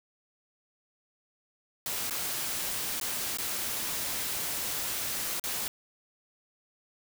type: noise with dropouts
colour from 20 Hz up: white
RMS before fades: -33 dBFS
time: 1.86-5.68 s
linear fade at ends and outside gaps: 1 ms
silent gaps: 2.098-2.108 / 2.999-3.012 / 3.372-3.385 / 5.397-5.439 s
effects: none